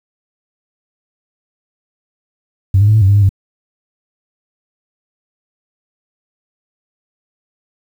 sine tone with pitch steps, 96.1 / 102.8 / 107.1 / 109.6 / 95.8 / 100.8 / 102.4 / 97 Hz, G2 / G#2 / A2 / A2 / G2 / G2 / G#2 / G2, -34 / -17 / -46 / -6 / -39 / +49 / -24 / -18 cents, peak -5 dBFS, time 2.74-3.292 s, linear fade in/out 5 ms, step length 69 ms, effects tanh soft clip ceiling -2 dBFS + 7-bit

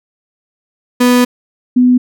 35% pulse / sine tone pair in turn, 246.9 / 249.2 Hz, B3 / B3, 0 / +16 cents, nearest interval unison, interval 16 cents, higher second, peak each -5 dBFS, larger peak neither, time 1-1.25 / 1.76-1.98 s, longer first, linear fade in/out 10 ms, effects none

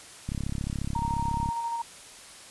click train, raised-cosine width 5 ms, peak -19 dBFS, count 42, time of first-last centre 0.29-1.489 s, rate 34.2 Hz
sine tone with tremolo, 930 Hz, A#5, 4 cents flat, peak -27 dBFS, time 0.95-1.82 s, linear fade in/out 5 ms, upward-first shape square, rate 13 Hz, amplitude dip 30%
effects white hiss -47 dBFS RMS until 2.5 s + resampled to 24000 Hz

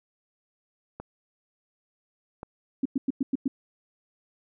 clicks, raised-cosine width 1 ms, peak -23 dBFS, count 2, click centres 1 / 2.431 s
sine tone bursts, 268 Hz, C4, 42 cents sharp, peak -21 dBFS, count 6, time 2.83-3.48 s, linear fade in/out 5 ms, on 25 ms, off 100 ms
effects none

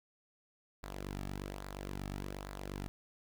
sawtooth tone with flanger, 48.48 Hz, G1, 18 cents flat, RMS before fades -43 dBFS, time 0.83-2.88 s, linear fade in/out 0 ms, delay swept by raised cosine 0.33 to 2.03 ms, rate 1.2 Hz, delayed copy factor -0.6, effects 10-bit

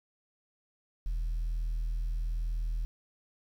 sine tone, 40.52 Hz, E1, 29 cents flat, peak -27 dBFS, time 1.06-2.85 s, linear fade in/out 0 ms, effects tanh soft clip ceiling -28 dBFS + 10-bit

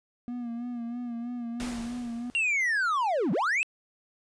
triangle tone with vibrato, 238.8 Hz, A#3, 42 cents sharp, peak -30 dBFS, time 0.28-2.3 s, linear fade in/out 0 ms, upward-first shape sine, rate 3.1 Hz, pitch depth 48 cents each way
pink noise with exponential decay, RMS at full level -36 dBFS, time 1.6-2.85 s, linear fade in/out 0 ms, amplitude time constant 270 ms
triangle linear two-way sweep, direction down then up, 2798 to 155.56 to 2678 Hz, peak -22 dBFS, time 2.35-3.63 s, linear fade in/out 0 ms, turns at 3.32 s
effects resampled to 22050 Hz

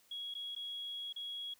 sine tone with dropouts, 3322 Hz, G#7, in tune, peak -39 dBFS, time 0.11-1.54 s, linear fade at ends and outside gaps 5 ms, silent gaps 0.341-0.35 / 0.551-0.562 / 1.127-1.161 s, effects tanh soft clip ceiling -35 dBFS + white hiss -68 dBFS RMS until 1.59 s

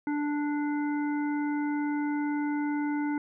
harmonic tone, 293.7 Hz, D4, in tune, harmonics 1 / 3 / 5 / 7, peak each -27 / -37 / -41 / -44 dBFS, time 0.07-3.18 s, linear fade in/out 2 ms, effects none

